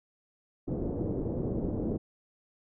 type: low-pass noise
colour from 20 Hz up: white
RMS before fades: -32 dBFS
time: 0.67-1.98 s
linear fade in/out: 20 ms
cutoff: 430 Hz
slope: 24 dB/octave
effects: none